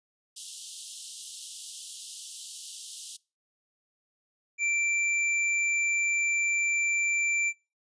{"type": "high-pass noise", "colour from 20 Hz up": "white", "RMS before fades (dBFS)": -39, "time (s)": [0.36, 3.17], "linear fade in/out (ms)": 10, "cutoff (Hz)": 2900, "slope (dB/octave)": 96}
{"type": "tone", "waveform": "square", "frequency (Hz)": 2349, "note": "D7", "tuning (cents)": 0, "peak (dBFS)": -26, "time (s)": [4.58, 7.53], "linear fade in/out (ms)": 50}
{"effects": ["noise-tail reverb RT60 0.3 s tail -23 dB re dry", "resampled to 22050 Hz"]}